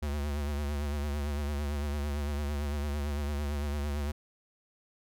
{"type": "tone with vibrato", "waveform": "square", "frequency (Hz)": 72.7, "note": "D2", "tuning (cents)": -17, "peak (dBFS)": -31, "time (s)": [0.02, 4.12], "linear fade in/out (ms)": 10, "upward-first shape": "triangle", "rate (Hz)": 8.9, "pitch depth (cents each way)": 68, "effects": []}